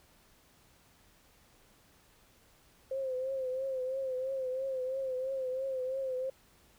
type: tone with vibrato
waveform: sine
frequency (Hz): 523.3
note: C5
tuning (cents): 0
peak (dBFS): -32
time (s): 2.91-6.3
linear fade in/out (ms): 5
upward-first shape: triangle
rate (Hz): 3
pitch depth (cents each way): 65
effects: pink hiss -64 dBFS RMS until 6.78 s